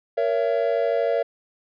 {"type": "chord", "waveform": "triangle", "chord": "A# diminished", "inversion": "none", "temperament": "just", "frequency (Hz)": [466.2, 559.4, 671.3], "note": ["A#4", "C#5", "E5"], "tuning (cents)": [0, 16, 31], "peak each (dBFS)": -22, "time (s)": [0.17, 1.23], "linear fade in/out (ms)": 10, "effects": ["resampled to 11025 Hz"]}